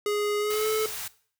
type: tone with pitch glide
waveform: square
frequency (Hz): 415.3 to 434.2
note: G#4 to A4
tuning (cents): 0 to -23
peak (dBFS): -25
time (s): 0.06-0.86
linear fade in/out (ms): 2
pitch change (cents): +77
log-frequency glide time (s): 0.39-0.68
type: band-stop noise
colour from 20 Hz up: white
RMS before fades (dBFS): -35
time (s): 0.5-1.08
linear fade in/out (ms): 5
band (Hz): 150 to 690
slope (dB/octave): 24
effects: noise-tail reverb RT60 0.5 s tail -19 dB re dry